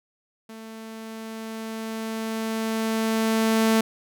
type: tone with level ramp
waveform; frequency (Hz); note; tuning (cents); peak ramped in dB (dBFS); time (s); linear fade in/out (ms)
sawtooth; 222.4; A3; +19; -35 to -13; 0.49-3.81; 5
effects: none